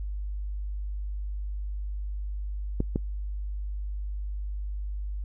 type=clicks; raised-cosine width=3 ms; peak=-13 dBFS; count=2; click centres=2.804 / 2.959 s; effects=noise-tail reverb RT60 0.1 s tail -25 dB re dry + added 50 Hz sine -30 dBFS peak until 5.24 s